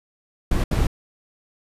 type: noise bursts at uneven times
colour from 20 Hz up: brown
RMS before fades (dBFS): -19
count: 2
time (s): 0.51-0.64 / 0.71-0.87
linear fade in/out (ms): 5
effects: resampled to 32000 Hz